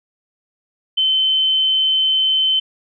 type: tone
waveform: sine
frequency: 3071 Hz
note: G7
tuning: 36 cents flat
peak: -13 dBFS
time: 0.97-2.6 s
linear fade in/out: 10 ms
effects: none